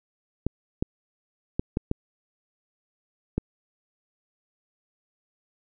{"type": "clicks", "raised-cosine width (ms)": 3, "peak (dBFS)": -11, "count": 6, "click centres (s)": [0.466, 0.825, 1.595, 1.771, 1.914, 3.38], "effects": []}